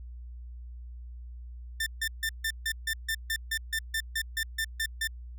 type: tone bursts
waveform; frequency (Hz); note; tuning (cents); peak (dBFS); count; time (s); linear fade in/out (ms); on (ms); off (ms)
sawtooth; 1788; A6; +27; -24; 16; 1.8-5.074; 5; 64; 150
effects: added 60 Hz sine -40 dBFS peak until 5.38 s